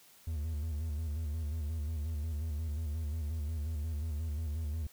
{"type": "tone with vibrato", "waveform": "triangle", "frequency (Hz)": 77.4, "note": "D#2", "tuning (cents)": -9, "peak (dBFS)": -31, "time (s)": [0.27, 4.87], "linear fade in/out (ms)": 5, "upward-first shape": "square", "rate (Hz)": 5.6, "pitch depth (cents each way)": 82, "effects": ["white hiss -60 dBFS RMS until 4.92 s"]}